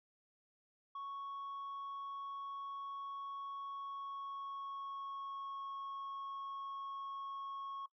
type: tone with pitch glide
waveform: sine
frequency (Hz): 1108.7 to 1098.5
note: C#6 to C#6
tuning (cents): 0 to -16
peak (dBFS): -40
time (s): 0.95-7.86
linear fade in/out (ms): 5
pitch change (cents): -16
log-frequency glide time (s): 3.69-5.63
effects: noise-tail reverb RT60 0.1 s tail -21 dB re dry + tanh soft clip ceiling -41 dBFS